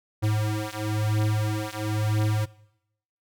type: beating tone pair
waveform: square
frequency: 106.5 / 107.5 Hz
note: G#2 / A2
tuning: +44 / -40 cents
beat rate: 1 Hz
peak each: -27 dBFS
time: 0.22-2.46 s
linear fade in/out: 20 ms
effects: noise-tail reverb RT60 0.8 s tail -21 dB re dry